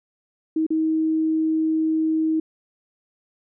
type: tone with dropouts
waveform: sine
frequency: 317.3 Hz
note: D#4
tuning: 34 cents sharp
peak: -18 dBFS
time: 0.56-2.4 s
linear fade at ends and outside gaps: 5 ms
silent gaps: 0.666-0.704 s
effects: none